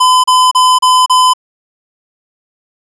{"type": "tone bursts", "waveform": "square", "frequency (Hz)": 1014, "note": "B5", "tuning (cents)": 45, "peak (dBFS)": -6, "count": 5, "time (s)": [0, 1.336], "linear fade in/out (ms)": 10, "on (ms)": 240, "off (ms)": 34, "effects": ["resampled to 24000 Hz", "8-bit"]}